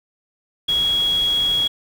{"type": "tone in noise", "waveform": "sine", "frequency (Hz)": 3322, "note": "G#7", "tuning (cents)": 0, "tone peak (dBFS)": -16, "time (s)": [0.68, 1.68], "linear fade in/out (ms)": 10, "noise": "pink", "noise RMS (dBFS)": -34, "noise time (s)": [0.68, 1.68], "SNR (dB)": 15, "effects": []}